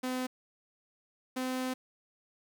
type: tone pair in turn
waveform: sawtooth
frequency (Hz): 254.9 / 256.8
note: C4 / C4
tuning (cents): -45 / -32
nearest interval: unison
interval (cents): 13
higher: second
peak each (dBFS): -28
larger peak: neither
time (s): 0.03-0.27 / 1.36-1.74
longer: second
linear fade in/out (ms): 10
effects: 10-bit